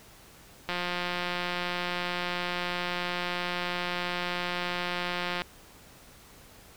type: click train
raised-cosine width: 0.3 ms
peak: -15 dBFS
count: 838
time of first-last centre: 0.69-5.419 s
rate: 177 Hz
effects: pink hiss -53 dBFS RMS until 6.76 s